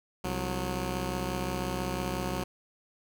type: tone pair together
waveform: 10% pulse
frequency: 65.88 / 182.3 Hz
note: C2 / F#3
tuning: +12 / -25 cents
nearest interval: octave + tritone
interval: 1763 cents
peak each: -25 / -25 dBFS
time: 0.24-2.44 s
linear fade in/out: 5 ms
effects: none